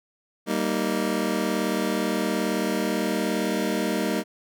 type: chord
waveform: 25% pulse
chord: Eb major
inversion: first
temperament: just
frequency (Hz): 194.45 / 233.3 / 311.1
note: G3 / Bb3 / Eb4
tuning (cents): -14 / +2 / 0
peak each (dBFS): -24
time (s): 0.46-4.24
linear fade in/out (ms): 50
effects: none